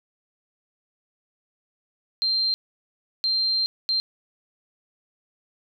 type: tone bursts at uneven times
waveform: sine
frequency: 4160 Hz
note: C8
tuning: 11 cents flat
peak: -20 dBFS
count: 3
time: 2.22-2.54 / 3.24-3.66 / 3.89-4 s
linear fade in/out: 0 ms
effects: none